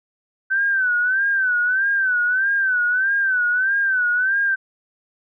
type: tone with vibrato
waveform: sine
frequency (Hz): 1529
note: G6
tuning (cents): -44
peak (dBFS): -16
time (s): 0.5-4.56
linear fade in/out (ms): 20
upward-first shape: sine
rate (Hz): 1.6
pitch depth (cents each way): 100
effects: none